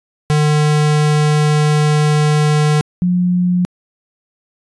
square / sine tone pair in turn, 150.5 / 178.98 Hz, D3 / F3, +43 / +43 cents, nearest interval minor third, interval 300 cents, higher second, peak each -11 dBFS, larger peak neither, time 0.3-2.81 / 3.02-3.65 s, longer first, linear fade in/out 0 ms, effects resampled to 22050 Hz

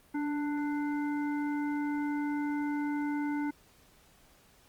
harmonic tone with a mistuned harmonic, 296.1 Hz, D4, 14 cents sharp, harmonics 1 / 3 / 5 / 7, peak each -30 / -40 / -44 / -47 dBFS, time 0.14-3.51 s, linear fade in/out 10 ms, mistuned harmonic 1, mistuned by -28 cents, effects pink hiss -62 dBFS RMS until 4.68 s + Opus 32 kbps

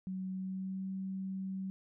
sine tone with pitch glide, 187.7 to 190.87 Hz, F#3 to G3, +25 to -46 cents, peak -36 dBFS, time 0.07-1.7 s, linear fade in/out 0 ms, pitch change +29 cents, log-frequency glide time 0.3-0.88 s, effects none

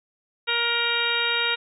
harmonic tone with a mistuned harmonic, 471 Hz, A#4, 18 cents sharp, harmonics 1 / 2 / 3 / 4 / 5 / 6 / 7 / 8, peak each -33 / -33 / -27 / -31 / -28 / -29 / -33 / -27 dBFS, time 0.47-1.56 s, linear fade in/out 20 ms, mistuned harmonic 7, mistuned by -55 cents, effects none

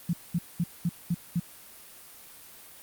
sine tone bursts, 171.4 Hz, F3, 32 cents flat, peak -23 dBFS, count 6, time 0.09-1.398 s, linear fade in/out 5 ms, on 43 ms, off 210 ms, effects white hiss -49 dBFS RMS until 2.82 s + Opus 32 kbps

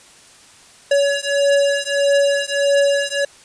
square beating tone pair, 563 / 564.6 Hz, C#5 / C#5, +27 / +32 cents, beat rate 1.6 Hz, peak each -18 dBFS, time 0.91-3.25 s, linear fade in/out 5 ms, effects white hiss -46 dBFS RMS until 3.44 s + resampled to 22050 Hz

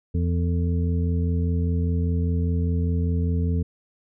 harmonic tone with a mistuned harmonic, 85 Hz, F2, 46 cents flat, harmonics 1 / 2 / 3 / 5, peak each -21 / -27 / -31 / -35 dBFS, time 0.14-3.63 s, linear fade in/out 10 ms, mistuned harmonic 5, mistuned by +64 cents, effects none

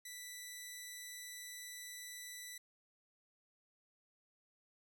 10% pulse tone, 1975.5 Hz, B6, in tune, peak -38 dBFS, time 0.05-2.58 s, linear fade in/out 5 ms, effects none

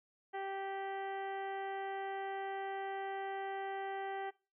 harmonic tone, 390 Hz, G4, 9 cents flat, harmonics 1 / 2 / 3 / 4 / 5 / 6 / 7 / 8, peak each -43 / -40 / -54 / -50 / -50 / -62 / -63 / -60 dBFS, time 0.33-4.31 s, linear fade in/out 20 ms, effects noise-tail reverb RT60 0.3 s tail -21 dB re dry

